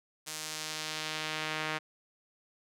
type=tone with band-pass filter sweep; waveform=sawtooth; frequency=155.56 Hz; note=D#3; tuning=in tune; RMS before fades=-37 dBFS; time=0.26-1.79 s; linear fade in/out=20 ms; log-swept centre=7800 to 2000 Hz; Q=0.94; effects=none